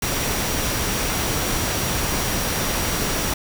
sine tone in noise, 5730 Hz, F8, 44 cents sharp, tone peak -33 dBFS, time 0.02-3.34 s, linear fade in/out 5 ms, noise pink, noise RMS -23 dBFS, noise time 0.02-3.34 s, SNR -13 dB, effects none

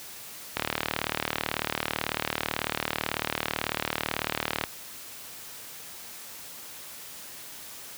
click train, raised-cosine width 0.3 ms, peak -9 dBFS, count 156, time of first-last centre 0.57-4.638 s, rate 38.1 Hz, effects white hiss -43 dBFS RMS until 7.97 s + high-pass 60 Hz 12 dB/octave

